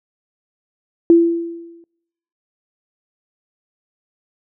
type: tone with exponential decay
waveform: sine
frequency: 337.1 Hz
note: E4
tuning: 39 cents sharp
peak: -4 dBFS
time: 1.1-1.84 s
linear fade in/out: 1 ms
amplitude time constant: 160 ms
effects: noise-tail reverb RT60 0.8 s tail -25 dB re dry